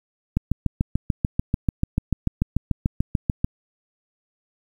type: click train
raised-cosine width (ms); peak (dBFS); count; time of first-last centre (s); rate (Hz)
5; -7; 22; 0.37-3.445; 6.83
effects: 8-bit